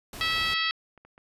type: noise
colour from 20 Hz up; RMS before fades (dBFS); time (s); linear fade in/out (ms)
pink; -40; 0.13-0.54; 2
type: harmonic tone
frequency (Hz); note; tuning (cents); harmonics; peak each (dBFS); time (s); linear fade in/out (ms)
651; E5; -22; 2 / 3 / 4 / 5 / 6 / 7 / 8; -32 / -30 / -32 / -30 / -34 / -34 / -41; 0.21-0.71; 0
type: clicks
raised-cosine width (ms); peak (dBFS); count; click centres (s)
0.5; -37; 3; 0.977 / 1.05 / 1.179
effects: resampled to 32000 Hz